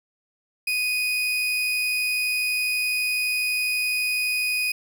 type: tone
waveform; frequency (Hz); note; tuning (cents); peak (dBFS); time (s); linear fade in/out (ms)
35% pulse; 2489; D#7; 0; -20; 0.67-4.72; 5
effects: none